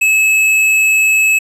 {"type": "tone with hard clipping", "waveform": "sine", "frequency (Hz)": 2591, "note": "E7", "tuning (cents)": -30, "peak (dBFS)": -10, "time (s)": [0.01, 1.39], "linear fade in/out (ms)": 10, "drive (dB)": 11, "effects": ["resampled to 32000 Hz"]}